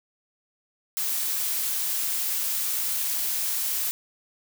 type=noise; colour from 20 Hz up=blue; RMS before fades=-27 dBFS; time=0.97-3.91 s; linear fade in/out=0 ms; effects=none